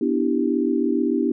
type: chord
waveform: sine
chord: E minor seventh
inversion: second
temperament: equal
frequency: 246.9 / 293.7 / 329.6 / 392 Hz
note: B3 / D4 / E4 / G4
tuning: 0 / 0 / 0 / 0 cents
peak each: -23 / -23 / -24 / -25 dBFS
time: 0.01-1.32 s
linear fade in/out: 5 ms
effects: none